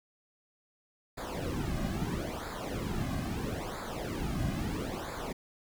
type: noise with flanger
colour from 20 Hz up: brown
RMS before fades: -35 dBFS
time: 1.17-5.33 s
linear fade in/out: 10 ms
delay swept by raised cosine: 0.34 to 2.24 ms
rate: 0.76 Hz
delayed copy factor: -0.85
effects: none